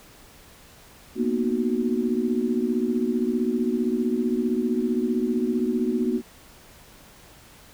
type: chord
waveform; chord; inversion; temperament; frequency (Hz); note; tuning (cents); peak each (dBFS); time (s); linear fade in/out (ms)
sine; B major seventh; third; just; 231.5 / 246.9 / 308.7 / 370.4; A#3 / B3 / D#4 / F#4; -12 / 0 / -14 / +2; -26 / -25 / -31 / -27; 1.15-6.22; 50
effects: pink hiss -50 dBFS RMS until 7.73 s